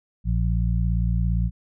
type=harmonic tone; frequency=57.5 Hz; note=A#1; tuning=23 cents flat; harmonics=1 / 2 / 3; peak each=-21 / -25 / -27 dBFS; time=0.24-1.51 s; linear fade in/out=50 ms; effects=none